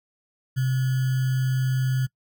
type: tone with sample-and-hold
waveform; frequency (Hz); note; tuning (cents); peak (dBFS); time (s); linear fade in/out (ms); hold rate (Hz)
sine; 130; C3; -11; -20; 0.56-2.07; 20; 1575
effects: noise-tail reverb RT60 0.1 s tail -23 dB re dry